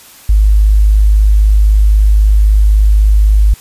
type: tone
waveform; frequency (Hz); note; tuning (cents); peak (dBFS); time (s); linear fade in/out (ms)
sine; 51.91; G#1; 0; -4; 0.29-3.54; 5
effects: white hiss -38 dBFS RMS until 3.6 s + resampled to 32000 Hz